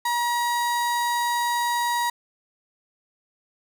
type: tone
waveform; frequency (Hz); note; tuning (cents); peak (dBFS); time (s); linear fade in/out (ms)
35% pulse; 955; A#5; +42; -20; 0.05-2.1; 5
effects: none